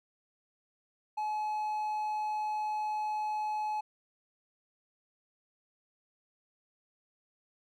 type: tone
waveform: triangle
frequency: 852 Hz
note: G#5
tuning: 44 cents sharp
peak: -29 dBFS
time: 1.17-3.81 s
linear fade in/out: 10 ms
effects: none